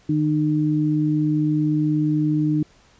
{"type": "tone pair together", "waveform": "sine", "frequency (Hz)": [152.84, 304], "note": ["D#3", "D#4"], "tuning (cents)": [-31, -40], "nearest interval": "octave", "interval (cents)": 1191, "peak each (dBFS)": [-21, -19], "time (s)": [0.09, 2.63], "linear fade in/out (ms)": 5, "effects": ["pink hiss -55 dBFS RMS until 2.99 s", "resampled to 16000 Hz"]}